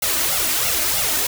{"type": "noise with flanger", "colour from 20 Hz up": "white", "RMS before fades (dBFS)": -20, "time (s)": [0.02, 1.27], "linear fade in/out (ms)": 5, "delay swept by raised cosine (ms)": [1.4, 3.3], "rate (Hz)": 3.1, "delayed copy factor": 0.85, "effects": []}